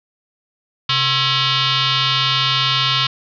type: tone with frequency modulation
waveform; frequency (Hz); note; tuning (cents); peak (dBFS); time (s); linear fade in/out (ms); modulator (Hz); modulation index
sine; 132.4; C3; +21; -14; 0.89-3.07; 5; 600; 6.9
effects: none